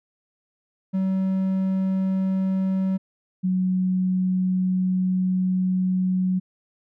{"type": "tone pair in turn", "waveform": ["triangle", "sine"], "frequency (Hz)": [190, 184.91], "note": ["F#3", "F#3"], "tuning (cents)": [46, -1], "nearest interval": "unison", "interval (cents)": 47, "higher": "first", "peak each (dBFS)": [-18, -19], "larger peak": "first", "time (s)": [[0.93, 2.98], [3.43, 6.4]], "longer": "second", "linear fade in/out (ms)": 20, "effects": []}